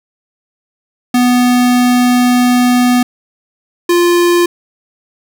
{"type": "tone pair in turn", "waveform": "square", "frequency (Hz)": [246.9, 348.4], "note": ["B3", "F4"], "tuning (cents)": [0, -4], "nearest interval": "tritone", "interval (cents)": 596, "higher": "second", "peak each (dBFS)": -8, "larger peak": "neither", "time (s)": [[1.14, 3.03], [3.89, 4.46]], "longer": "first", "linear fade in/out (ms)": 5, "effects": []}